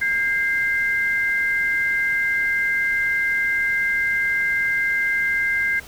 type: tone pair together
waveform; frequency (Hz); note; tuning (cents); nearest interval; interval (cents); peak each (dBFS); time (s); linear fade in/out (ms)
sine; 1608 / 2084; G6 / C7; +44 / -7; major third; 449; -21; 0.01-5.8; 10
effects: pink hiss -42 dBFS RMS until 5.87 s